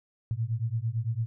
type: beating tone pair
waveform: sine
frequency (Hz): 109.7 / 118.6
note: A2 / A#2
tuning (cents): -5 / +30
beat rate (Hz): 8.9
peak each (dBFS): -30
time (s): 0.31-1.26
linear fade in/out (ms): 0
effects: none